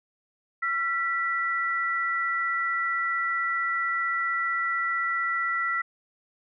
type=tone pair together; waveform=sine; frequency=1357.8 / 1961 Hz; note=F6 / B6; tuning=-49 / -13 cents; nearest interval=tritone; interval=636 cents; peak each=-27 dBFS; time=0.62-5.82 s; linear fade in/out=10 ms; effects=none